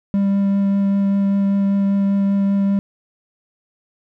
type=tone with vibrato; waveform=triangle; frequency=198.1 Hz; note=G3; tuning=18 cents sharp; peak=-12 dBFS; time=0.14-2.79 s; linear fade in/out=0 ms; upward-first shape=triangle; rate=5.1 Hz; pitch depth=10 cents each way; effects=none